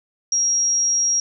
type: tone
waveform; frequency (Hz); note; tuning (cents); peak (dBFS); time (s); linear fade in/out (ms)
sine; 5640; F8; +16; -16; 0.32-1.2; 2
effects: none